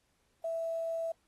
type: tone with quantisation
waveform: sine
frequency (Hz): 659.3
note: E5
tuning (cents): 0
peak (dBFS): -32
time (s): 0.44-1.12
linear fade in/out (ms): 5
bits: 10
effects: pink hiss -75 dBFS RMS until 1.27 s + AAC 32 kbps